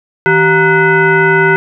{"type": "tone with frequency modulation", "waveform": "sine", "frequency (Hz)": 932.3, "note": "A#5", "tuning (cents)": 0, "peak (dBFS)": -6, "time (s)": [0.26, 1.56], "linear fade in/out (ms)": 0, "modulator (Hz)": 546, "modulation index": 1.8, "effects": []}